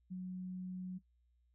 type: tone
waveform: sine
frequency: 183.8 Hz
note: F#3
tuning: 11 cents flat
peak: -40 dBFS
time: 0.1-0.99 s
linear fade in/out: 20 ms
effects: noise-tail reverb RT60 0.1 s tail -18 dB re dry + added 60 Hz sine -70 dBFS peak until 1.54 s